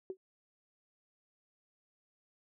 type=tone with exponential decay; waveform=sine; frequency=377.8 Hz; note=F#4; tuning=36 cents sharp; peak=-33 dBFS; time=0.1-0.17 s; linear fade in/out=1 ms; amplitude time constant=15 ms; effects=none